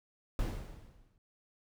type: noise with exponential decay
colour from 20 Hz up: brown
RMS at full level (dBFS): -31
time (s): 0.39-1.18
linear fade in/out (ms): 1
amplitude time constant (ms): 170
effects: none